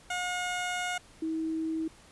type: tone pair in turn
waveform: 15% pulse / sine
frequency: 720 / 320.7 Hz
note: F#5 / E4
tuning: -47 / -48 cents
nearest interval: octave + major second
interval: 1401 cents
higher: first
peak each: -24 / -29 dBFS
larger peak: first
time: 0.1-0.98 / 1.22-1.88 s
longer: first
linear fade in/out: 5 ms
effects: pink hiss -56 dBFS RMS until 2.11 s + resampled to 24000 Hz